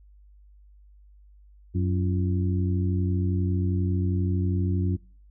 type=harmonic tone with a mistuned harmonic; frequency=92.5 Hz; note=F#2; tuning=in tune; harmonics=1 / 2 / 3 / 4; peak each=-23 / -29 / -33 / -35 dBFS; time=1.74-4.97 s; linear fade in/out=20 ms; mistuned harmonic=4; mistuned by=-110 cents; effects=noise-tail reverb RT60 0.5 s tail -25 dB re dry + added 50 Hz sine -50 dBFS peak until 5.3 s